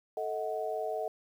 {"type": "chord", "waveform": "sine", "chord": "D# diminished", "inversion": "second", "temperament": "equal with one note detuned", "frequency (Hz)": [440, 635, 740], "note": ["A4", "D#5", "F#5"], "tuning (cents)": [0, 35, 0], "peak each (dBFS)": [-36, -35, -37], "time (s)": [0.17, 1.08], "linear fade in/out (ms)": 2, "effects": ["10-bit"]}